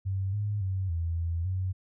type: tone with pitch steps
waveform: sine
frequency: 96.2 / 103.6 / 94.9 / 83.5 / 84 / 93.3 Hz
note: G2 / G#2 / F#2 / E2 / E2 / F#2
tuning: -32 / -4 / +44 / +23 / +33 / +15 cents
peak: -27 dBFS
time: 0.05-1.73 s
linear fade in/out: 20 ms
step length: 280 ms
effects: none